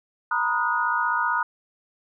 sine chord, B major seventh, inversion third, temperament equal with one note detuned, 932.3 / 987.8 / 1244.5 / 1452 Hz, A#5 / B5 / D#6 / F#6, 0 / 0 / 0 / -33 cents, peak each -27 / -28 / -26 / -25 dBFS, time 0.31-1.43 s, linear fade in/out 5 ms, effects none

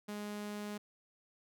sawtooth tone, 207.7 Hz, G#3, in tune, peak -36 dBFS, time 0.08-0.78 s, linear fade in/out 10 ms, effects none

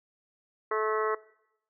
harmonic tone, 216.7 Hz, A3, 26 cents flat, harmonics 2 / 3 / 4 / 5 / 6 / 7 / 8 / 9, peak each -29 / -39 / -41 / -32 / -34 / -43 / -43 / -39 dBFS, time 0.71-1.15 s, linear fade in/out 5 ms, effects noise-tail reverb RT60 0.8 s tail -20 dB re dry

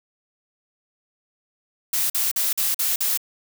blue noise bursts, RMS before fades -22 dBFS, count 6, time 1.93-3.175 s, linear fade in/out 5 ms, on 170 ms, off 45 ms, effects none

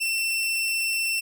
sawtooth tone, 2692 Hz, E7, 36 cents sharp, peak -20 dBFS, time 0-1.21 s, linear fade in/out 20 ms, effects none

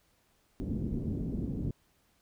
white low-pass noise, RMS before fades -34 dBFS, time 0.6-1.71 s, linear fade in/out 0 ms, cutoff 280 Hz, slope 24 dB/octave, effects pink hiss -70 dBFS RMS until 2.21 s

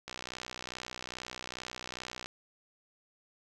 click train, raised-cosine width 0.2 ms, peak -22 dBFS, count 137, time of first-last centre 0.08-2.259 s, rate 62.4 Hz, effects none

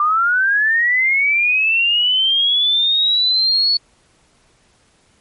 sine linear sweep, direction up, 1177 to 4435 Hz, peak -12 dBFS, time 0-3.77 s, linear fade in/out 2 ms, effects pink hiss -56 dBFS RMS until 5.2 s + MP3 48 kbps

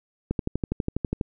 click train, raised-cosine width 3 ms, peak -12 dBFS, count 12, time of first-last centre 0.31-1.212 s, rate 12.2 Hz, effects none

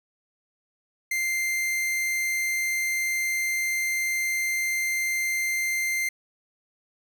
45% pulse tone, 2093 Hz, C7, in tune, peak -24 dBFS, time 1.11-6.09 s, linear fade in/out 5 ms, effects none

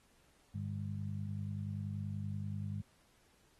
harmonic tone, 50.4 Hz, G1, 49 cents sharp, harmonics 2 / 3 / 4, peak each -39 / -44 / -44 dBFS, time 0.54-2.82 s, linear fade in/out 10 ms, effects pink hiss -70 dBFS RMS until 3.59 s + AAC 32 kbps

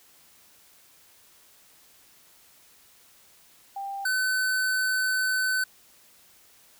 sine / square tone pair in turn, 791 / 1515.8 Hz, G5 / F#6, +15 / +41 cents, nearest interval major seventh, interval 1126 cents, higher second, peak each -31 / -24 dBFS, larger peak second, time 3.76-4.05 / 4.05-5.64 s, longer second, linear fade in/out 5 ms, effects white hiss -57 dBFS RMS until 6.79 s

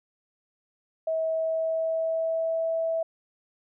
sine tone with pitch glide, 644 to 654.5 Hz, E5 to E5, -41 to -13 cents, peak -24 dBFS, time 1.07-3.03 s, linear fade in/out 5 ms, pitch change +28 cents, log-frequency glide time 1.24-2.68 s, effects none

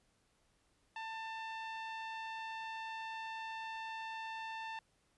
sawtooth tone with low-pass filter, 892 Hz, A5, 23 cents sharp, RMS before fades -44 dBFS, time 0.96-4.79 s, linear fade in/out 2 ms, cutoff 3100 Hz, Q 1.3, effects pink hiss -75 dBFS RMS until 5.17 s + resampled to 24000 Hz

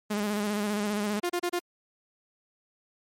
sawtooth tone with vibrato, 207.7 Hz, G#3, in tune, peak -23 dBFS, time 0.1-1.2 s, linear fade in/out 10 ms, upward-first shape square, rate 15 Hz, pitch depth 34 cents each way
sawtooth tone bursts, 352 Hz, F4, 14 cents sharp, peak -22 dBFS, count 4, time 1.23-1.594 s, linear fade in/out 10 ms, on 67 ms, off 32 ms
effects MP3 64 kbps

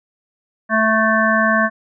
harmonic tone, 220 Hz, A3, in tune, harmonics 1 / 3 / 5 / 7 / 8, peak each -19 / -19 / -19 / -19 / -19 dBFS, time 0.69-1.7 s, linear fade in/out 50 ms, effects none

